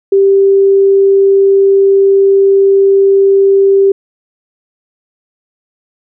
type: tone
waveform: sine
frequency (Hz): 392.4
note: G4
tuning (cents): +2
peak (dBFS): -4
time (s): 0.12-3.92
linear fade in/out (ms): 5
effects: none